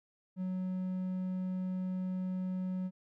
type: tone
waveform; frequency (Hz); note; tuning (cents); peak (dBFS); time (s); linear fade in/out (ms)
triangle; 185; F#3; 0; -31; 0.36-2.91; 50
effects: none